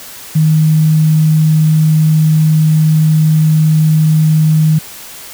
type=tone with quantisation; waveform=sine; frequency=156.2 Hz; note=D#3; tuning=7 cents sharp; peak=-6 dBFS; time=0.35-4.79 s; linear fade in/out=10 ms; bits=6; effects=white hiss -31 dBFS RMS until 5.33 s